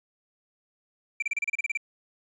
triangle tone bursts, 2349 Hz, D7, in tune, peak -23 dBFS, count 11, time 1.2-1.774 s, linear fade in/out 5 ms, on 24 ms, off 31 ms, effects resampled to 24000 Hz + 10-bit

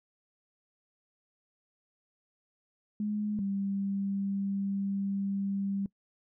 sine tone pair in turn, 209.6 / 197.43 Hz, G#3 / G3, +16 / +13 cents, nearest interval minor second, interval 103 cents, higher first, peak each -29 / -29 dBFS, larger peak neither, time 3-3.39 / 3.39-5.86 s, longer second, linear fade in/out 2 ms, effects noise-tail reverb RT60 0.1 s tail -22 dB re dry

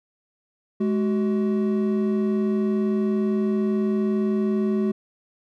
triangle tone pair together, 211.2 / 376.3 Hz, G#3 / F#4, +29 / +29 cents, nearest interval minor seventh, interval 1000 cents, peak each -19 / -23 dBFS, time 0.8-4.92 s, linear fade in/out 10 ms, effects none

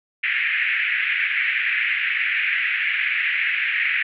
white band-pass noise, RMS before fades -22 dBFS, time 0.23-4.03 s, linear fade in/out 10 ms, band 1700 to 2500 Hz, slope 48 dB/octave, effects none

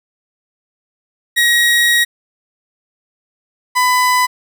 30% pulse tone pair in turn, 1896 / 1000.3 Hz, A#6 / B5, +29 / +22 cents, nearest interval major seventh, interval 1107 cents, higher first, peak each -7 / -8 dBFS, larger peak first, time 1.36-2.05 / 3.75-4.27 s, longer first, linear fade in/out 20 ms, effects none

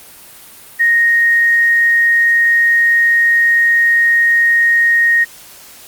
sine tone, 1864.7 Hz, A#6, in tune, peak -8 dBFS, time 0.79-5.25 s, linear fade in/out 20 ms, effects white hiss -38 dBFS RMS until 5.87 s + Opus 32 kbps

